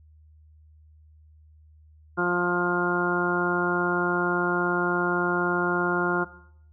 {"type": "harmonic tone", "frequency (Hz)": 176.5, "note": "F3", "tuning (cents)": 19, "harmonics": [1, 2, 3, 4, 5, 6, 7, 8], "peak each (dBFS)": [-30, -26, -36, -33, -35, -32, -36, -26], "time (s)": [2.17, 6.25], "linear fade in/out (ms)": 20, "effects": ["noise-tail reverb RT60 0.7 s tail -17 dB re dry", "added 77 Hz sine -51 dBFS peak until 6.72 s"]}